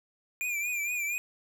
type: tone with vibrato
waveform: square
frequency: 2400 Hz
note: D7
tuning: 37 cents sharp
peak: -30 dBFS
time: 0.41-1.18 s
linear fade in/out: 0 ms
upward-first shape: triangle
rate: 4.3 Hz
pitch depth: 77 cents each way
effects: none